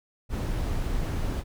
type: noise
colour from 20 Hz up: brown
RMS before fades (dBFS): -28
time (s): 0.29-1.44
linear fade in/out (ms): 50
effects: none